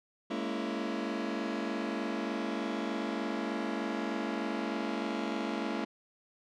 sawtooth chord, A# half-diminished seventh, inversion third, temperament just, 209.8 / 233.1 / 279.7 / 335.6 Hz, G#3 / A#3 / C#4 / E4, +18 / 0 / +16 / +31 cents, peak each -34 dBFS, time 0.3-5.85 s, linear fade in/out 10 ms, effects low-pass 4000 Hz 12 dB/octave

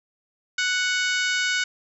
harmonic tone with a mistuned harmonic, 740 Hz, F#5, in tune, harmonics 2 / 3 / 4 / 5 / 6 / 7 / 8 / 9 / 10, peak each -24 / -28 / -30 / -32 / -34 / -35 / -36 / -37 / -38 dBFS, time 0.58-1.64 s, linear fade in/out 5 ms, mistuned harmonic 7, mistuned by -35 cents, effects none

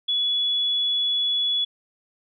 sine tone, 3400 Hz, G#7, 40 cents sharp, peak -20 dBFS, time 0.08-1.65 s, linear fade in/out 10 ms, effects none

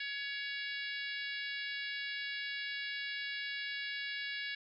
harmonic tone, 562 Hz, C#5, 24 cents sharp, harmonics 3 / 4 / 5 / 6 / 7 / 8 / 9, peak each -41 / -43 / -46 / -48 / -47 / -51 / -52 dBFS, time 0-4.55 s, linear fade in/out 5 ms, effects none

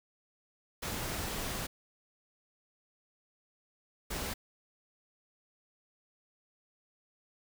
pink noise bursts at uneven times, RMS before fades -37 dBFS, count 2, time 0.82-1.67 / 4.1-4.34 s, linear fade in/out 10 ms, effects none

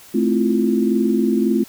sine chord, F major seventh, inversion first, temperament just, 218.3 / 261.9 / 327.4 / 349.2 Hz, A3 / C4 / E4 / F4, -13 / +2 / -12 / 0 cents, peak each -18 / -20 / -24 / -20 dBFS, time 0.14-1.64 s, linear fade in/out 10 ms, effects white hiss -44 dBFS RMS until 1.68 s

